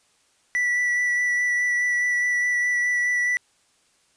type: tone with vibrato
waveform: triangle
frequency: 1961 Hz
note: B6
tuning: 13 cents flat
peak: -18 dBFS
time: 0.55-3.37 s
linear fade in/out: 0 ms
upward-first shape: sine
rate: 4.8 Hz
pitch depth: 11 cents each way
effects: white hiss -63 dBFS RMS until 4.16 s + resampled to 22050 Hz